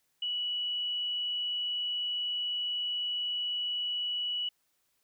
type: tone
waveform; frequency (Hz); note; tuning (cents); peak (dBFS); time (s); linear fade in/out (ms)
sine; 2942; F#7; -11; -30; 0.22-4.49; 5
effects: white hiss -75 dBFS RMS until 5.03 s